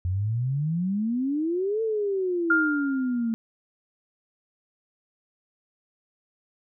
sine exponential two-way sweep, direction up then down, 87.31 to 452.9 to 222.9 Hz, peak -23 dBFS, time 0.05-3.34 s, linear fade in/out 0 ms, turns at 1.82 s
sine tone with exponential decay, 1404 Hz, F6, 9 cents sharp, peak -16 dBFS, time 2.5-3.33 s, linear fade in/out 5 ms, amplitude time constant 180 ms
effects none

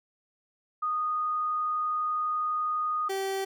sine / 30% pulse tone pair in turn, 1236 / 387.4 Hz, D#6 / G4, -12 / -20 cents, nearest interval octave + minor sixth, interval 2008 cents, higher first, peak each -26 dBFS, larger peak neither, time 0.82-3.09 / 3.09-3.45 s, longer first, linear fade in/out 10 ms, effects none

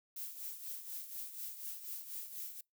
violet noise with tremolo, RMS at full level -42 dBFS, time 0.16-2.61 s, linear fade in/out 5 ms, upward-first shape triangle, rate 4.1 Hz, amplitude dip 70%, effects noise-tail reverb RT60 0.2 s tail -26 dB re dry

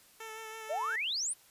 10% pulse tone with vibrato, 442.1 Hz, A4, 8 cents sharp, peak -34 dBFS, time 0.2-0.96 s, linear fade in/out 5 ms, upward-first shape sine, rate 6.1 Hz, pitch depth 22 cents each way
sine exponential sweep, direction up, 554.4 to 9940 Hz, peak -31 dBFS, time 0.69-1.34 s, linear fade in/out 20 ms
effects white hiss -61 dBFS RMS until 1.5 s + resampled to 32000 Hz

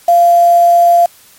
sine tone with quantisation, 692 Hz, F5, 16 cents flat, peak -4 dBFS, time 0.08-1.06 s, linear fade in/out 5 ms, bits 4, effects white hiss -43 dBFS RMS until 1.38 s + MP3 64 kbps

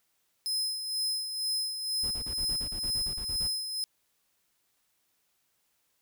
sawtooth tone with tremolo, 5100 Hz, D#8, 42 cents sharp, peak -25 dBFS, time 0.46-3.84 s, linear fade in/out 0 ms, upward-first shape sine, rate 2.1 Hz, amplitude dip 55%
brown noise bursts, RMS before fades -40 dBFS, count 13, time 2.03-3.479 s, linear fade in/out 10 ms, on 81 ms, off 33 ms
effects white hiss -74 dBFS RMS until 6.01 s

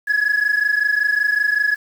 sine tone pair together, 1674.7 / 1700 Hz, G#6 / G#6, +14 / +40 cents, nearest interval unison, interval 26 cents, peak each -16 dBFS, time 0.07-1.76 s, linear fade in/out 20 ms, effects tanh soft clip ceiling -12 dBFS + 7-bit

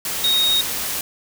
sine tone in noise, 3745 Hz, A#7, 7 cents sharp, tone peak -15 dBFS, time 0.24-0.61 s, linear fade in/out 2 ms, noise white, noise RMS -25 dBFS, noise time 0.05-1.01 s, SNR +7 dB, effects none

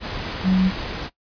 sine tone in noise, 187.1 Hz, F#3, 20 cents sharp, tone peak -14 dBFS, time 0.43-0.72 s, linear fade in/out 50 ms, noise pink, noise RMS -29 dBFS, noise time 0-1.1 s, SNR +12 dB, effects noise-tail reverb RT60 0.1 s tail -18 dB re dry + resampled to 11025 Hz

